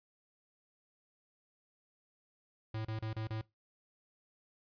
square tone bursts, 110 Hz, A2, in tune, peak -37 dBFS, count 5, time 2.74-3.414 s, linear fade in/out 5 ms, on 110 ms, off 31 ms, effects noise-tail reverb RT60 0.2 s tail -21 dB re dry + resampled to 11025 Hz

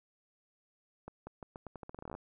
accelerating click train, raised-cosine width 1 ms, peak -30 dBFS, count 18, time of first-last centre 1.08-2.151 s, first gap 190 ms, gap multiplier 0.83, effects none

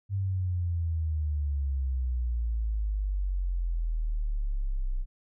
sine exponential sweep, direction down, 99.6 to 30.87 Hz, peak -26 dBFS, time 0.09-5.06 s, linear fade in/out 50 ms, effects none

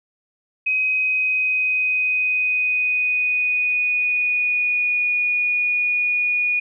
sine tone with pitch glide, 2524 to 2455 Hz, D#7 to D#7, +24 to -24 cents, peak -17 dBFS, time 0.66-6.6 s, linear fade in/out 10 ms, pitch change -48 cents, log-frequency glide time 0.85-5.12 s, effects none

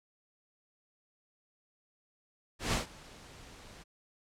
pink noise with ADSR envelope, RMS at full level -29 dBFS, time 2.59-3.84 s, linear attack 140 ms, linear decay 130 ms, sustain -23 dB, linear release 20 ms, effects low-pass 8000 Hz 12 dB/octave

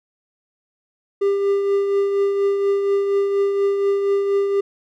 triangle tone with tremolo, 398.4 Hz, G4, 28 cents sharp, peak -12 dBFS, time 1.21-4.61 s, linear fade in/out 10 ms, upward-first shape triangle, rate 4.2 Hz, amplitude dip 45%, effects none

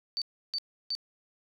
sine tone bursts, 4569 Hz, D8, 48 cents flat, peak -29 dBFS, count 3, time 0.17-0.951 s, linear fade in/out 0 ms, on 47 ms, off 320 ms, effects none

